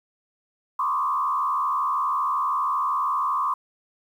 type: tone with frequency modulation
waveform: sine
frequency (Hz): 1109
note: C#6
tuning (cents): 0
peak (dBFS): -21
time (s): 0.79-3.54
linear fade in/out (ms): 5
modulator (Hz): 72.7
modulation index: 1.4
effects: 9-bit